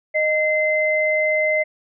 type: tone pair together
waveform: sine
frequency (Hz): 618 / 2066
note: D#5 / C7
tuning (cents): -12 / -22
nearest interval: octave + major sixth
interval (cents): 2090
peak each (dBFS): -19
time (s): 0.14-1.64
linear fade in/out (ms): 20
effects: none